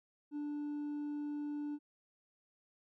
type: tone with hard clipping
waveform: sine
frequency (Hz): 293.7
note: D4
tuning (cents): 0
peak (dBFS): -38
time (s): 0.31-1.79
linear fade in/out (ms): 50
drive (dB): 2
effects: none